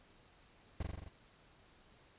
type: noise with echo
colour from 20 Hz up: brown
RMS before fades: -38 dBFS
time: 0.8-0.83 s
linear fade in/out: 5 ms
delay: 43 ms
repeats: 6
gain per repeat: -2 dB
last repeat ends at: 1.088 s
effects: pink hiss -65 dBFS RMS until 2.18 s + resampled to 8000 Hz